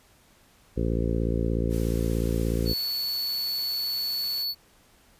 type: harmonic tone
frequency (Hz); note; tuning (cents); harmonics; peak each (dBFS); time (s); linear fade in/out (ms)
56.8; A#1; -44; 1 / 2 / 3 / 4 / 5 / 6 / 7 / 8 / 9; -27 / -30 / -32 / -33 / -34 / -35 / -35 / -36 / -37; 0.76-2.74; 20
type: noise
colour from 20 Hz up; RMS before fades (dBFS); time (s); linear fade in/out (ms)
white; -44; 1.69-4.46; 50
type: tone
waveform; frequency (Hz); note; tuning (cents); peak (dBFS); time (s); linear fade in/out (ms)
square; 4435; C#8; 0; -27; 2.65-4.55; 50
effects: pink hiss -59 dBFS RMS until 5.19 s + resampled to 32000 Hz